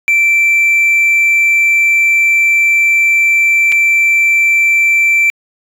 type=tone with dropouts; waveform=triangle; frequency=2340 Hz; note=D7; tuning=7 cents flat; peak=-5 dBFS; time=0.08-5.3 s; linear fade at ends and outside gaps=0 ms; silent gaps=3.719-3.723 s; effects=tanh soft clip ceiling -1 dBFS